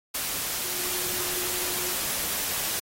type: tone in noise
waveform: sine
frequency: 360 Hz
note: F#4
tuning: 47 cents flat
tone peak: -40 dBFS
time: 0.64-1.93 s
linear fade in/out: 10 ms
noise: white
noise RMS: -29 dBFS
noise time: 0.14-2.8 s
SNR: -14 dB
effects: AAC 48 kbps